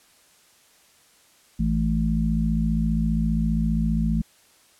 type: harmonic tone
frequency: 55 Hz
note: A1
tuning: in tune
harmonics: 1 / 3 / 4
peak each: -24 / -24 / -24 dBFS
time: 1.59-4.22 s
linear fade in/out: 10 ms
effects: white hiss -57 dBFS RMS until 4.79 s + low-pass 11000 Hz 12 dB/octave